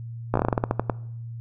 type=slowing click train; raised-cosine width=1 ms; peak=-7 dBFS; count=13; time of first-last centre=0.34-0.898 s; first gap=15 ms; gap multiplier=1.19; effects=noise-tail reverb RT60 0.7 s tail -21 dB re dry + added 116 Hz sine -33 dBFS peak until 1.4 s